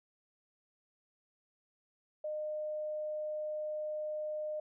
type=tone; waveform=sine; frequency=610 Hz; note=D#5; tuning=34 cents flat; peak=-35 dBFS; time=2.24-4.6 s; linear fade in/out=5 ms; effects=none